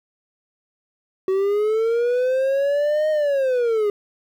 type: linear two-way sweep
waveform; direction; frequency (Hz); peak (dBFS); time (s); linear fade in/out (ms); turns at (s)
triangle; up then down; 375.8 to 622.3 to 405; -15; 1.28-3.9; 2; 3.1
effects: 9-bit